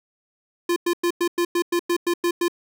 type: tone bursts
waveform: square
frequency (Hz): 346.9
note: F4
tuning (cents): -12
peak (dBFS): -19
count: 11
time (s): 0.69-2.482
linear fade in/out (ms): 5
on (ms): 72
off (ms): 100
effects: none